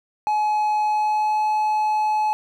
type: tone with pitch glide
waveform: triangle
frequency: 848 to 854.9 Hz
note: G#5 to G#5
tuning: +36 to +50 cents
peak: -16 dBFS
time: 0.27-2.33 s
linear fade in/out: 0 ms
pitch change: +14 cents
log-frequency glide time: 0.83-1.42 s
effects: none